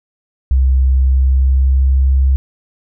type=tone with pitch glide; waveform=sine; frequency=65.41 to 66.67 Hz; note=C2 to C2; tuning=0 to +33 cents; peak=-8 dBFS; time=0.51-2.36 s; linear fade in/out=0 ms; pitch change=+33 cents; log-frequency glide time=0.89-2.13 s; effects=none